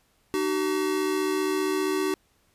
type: tone pair together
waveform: square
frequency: 304.4 / 379.6 Hz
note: D#4 / F#4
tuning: -38 / +44 cents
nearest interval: major third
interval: 382 cents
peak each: -29 / -26 dBFS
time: 0.34-2.14 s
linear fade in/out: 0 ms
effects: pink hiss -66 dBFS RMS until 2.54 s + resampled to 32000 Hz